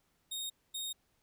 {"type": "tone bursts at uneven times", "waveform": "sawtooth", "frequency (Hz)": 3714, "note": "A#7", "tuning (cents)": -7, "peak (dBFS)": -34, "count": 2, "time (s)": [[0.31, 0.5], [0.74, 0.93]], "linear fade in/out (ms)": 10, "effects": ["pink hiss -75 dBFS RMS until 1.22 s"]}